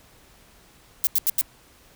violet noise bursts, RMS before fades -20 dBFS, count 4, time 1.04-1.412 s, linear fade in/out 0 ms, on 30 ms, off 84 ms, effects pink hiss -54 dBFS RMS until 1.95 s

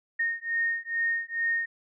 sine beating tone pair, 1845 / 1847.3 Hz, A#6 / A#6, -18 / -16 cents, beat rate 2.3 Hz, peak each -29 dBFS, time 0.19-1.66 s, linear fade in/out 10 ms, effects none

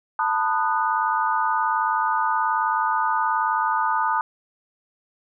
sine chord, B dominant seventh, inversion third, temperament just, 889 / 987.8 / 1234.7 / 1481.6 Hz, A5 / B5 / D#6 / F#6, +18 / 0 / -14 / +2 cents, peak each -23 / -26 / -24 / -28 dBFS, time 0.19-4.21 s, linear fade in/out 2 ms, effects none

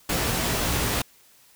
pink noise with comb filter, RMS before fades -25 dBFS, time 0.09-1.02 s, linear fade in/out 5 ms, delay 17 ms, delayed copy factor +0.75, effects white hiss -56 dBFS RMS until 1.55 s

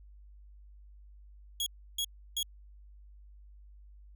sawtooth tone bursts, 3322 Hz, G#7, in tune, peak -27 dBFS, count 3, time 1.6-2.429 s, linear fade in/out 2 ms, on 63 ms, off 320 ms, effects added 50 Hz sine -51 dBFS peak until 4.15 s

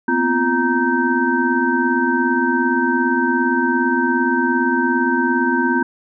sine tone cluster, 239.1 / 256.5 / 345.5 / 937 / 1551 Hz, A#3 / C4 / F4 / A#5 / G6, +44 / -34 / -19 / +9 / -19 cents, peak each -26 / -19 / -21 / -21 / -20 dBFS, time 0.08-5.83 s, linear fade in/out 5 ms, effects none

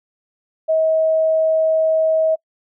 sine tone, 638 Hz, D#5, 43 cents sharp, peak -13 dBFS, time 0.68-2.36 s, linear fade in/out 20 ms, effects noise-tail reverb RT60 0.1 s tail -26 dB re dry

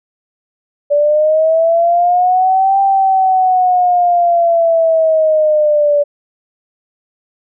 sine linear two-way sweep, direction up then down, 577 to 787 to 577 Hz, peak -8 dBFS, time 0.9-6.04 s, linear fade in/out 20 ms, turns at 2.8 s, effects none

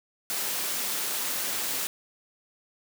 white high-pass noise, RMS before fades -30 dBFS, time 0.3-1.87 s, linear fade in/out 0 ms, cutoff 190 Hz, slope 12 dB/octave, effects none

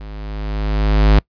square tone with level ramp, 51.91 Hz, G#1, in tune, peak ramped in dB -31 to -7 dBFS, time 0-1.19 s, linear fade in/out 5 ms, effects noise-tail reverb RT60 0.1 s tail -25 dB re dry + resampled to 11025 Hz

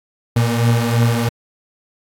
35% pulse beating tone pair, 116.54 / 119.54 Hz, A#2 / A#2, 0 / +44 cents, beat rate 3 Hz, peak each -13 / -17 dBFS, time 0.36-1.29 s, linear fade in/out 5 ms, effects AAC 64 kbps

